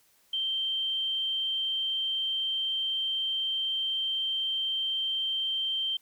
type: tone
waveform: sine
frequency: 3136 Hz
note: G7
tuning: in tune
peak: -27 dBFS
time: 0.33-5.97 s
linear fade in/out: 5 ms
effects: white hiss -65 dBFS RMS until 6.01 s